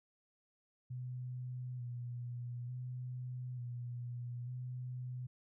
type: tone with vibrato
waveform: sine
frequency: 123.47 Hz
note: B2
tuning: in tune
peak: -40 dBFS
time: 0.9-5.27 s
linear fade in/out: 10 ms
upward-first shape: square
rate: 0.56 Hz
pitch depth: 29 cents each way
effects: none